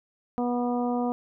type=harmonic tone; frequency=243.6 Hz; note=B3; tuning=24 cents flat; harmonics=1 / 2 / 3 / 4 / 5; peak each=-26 / -31 / -31 / -37 / -41 dBFS; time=0.38-1.12 s; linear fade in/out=0 ms; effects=none